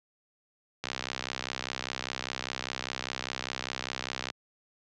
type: click train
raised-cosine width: 0.2 ms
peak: -14 dBFS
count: 226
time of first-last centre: 0.84-4.302 s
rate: 65 Hz
effects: high-pass 100 Hz 12 dB/octave + low-pass 7000 Hz 12 dB/octave